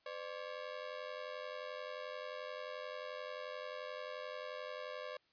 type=ring-modulated tone; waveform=sawtooth; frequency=554.4 Hz; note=C#5; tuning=in tune; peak=-36 dBFS; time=0.06-5.17 s; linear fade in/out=0 ms; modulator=45.7 Hz; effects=white hiss -74 dBFS RMS until 5.32 s + resampled to 11025 Hz